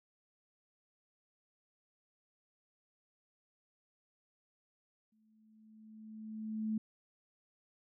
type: tone with exponential growth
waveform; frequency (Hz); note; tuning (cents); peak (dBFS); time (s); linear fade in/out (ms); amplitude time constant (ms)
sine; 217.7; A3; -18; -31; 5.12-6.78; 5; 360
effects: none